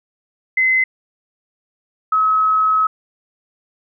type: tone pair in turn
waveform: sine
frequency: 2049 / 1282.6 Hz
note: C7 / E6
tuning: -37 / -48 cents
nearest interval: minor sixth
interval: 811 cents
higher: first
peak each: -12 dBFS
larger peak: neither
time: 0.57-0.84 / 2.12-2.87 s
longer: second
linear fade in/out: 5 ms
effects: none